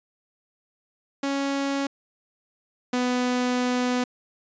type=tone pair in turn; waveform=sawtooth; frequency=277.2 / 248.7 Hz; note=C#4 / B3; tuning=0 / +12 cents; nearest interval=major second; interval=188 cents; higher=first; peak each=-20 / -18 dBFS; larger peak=second; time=1.23-1.87 / 2.93-4.04 s; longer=second; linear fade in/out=5 ms; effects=resampled to 16000 Hz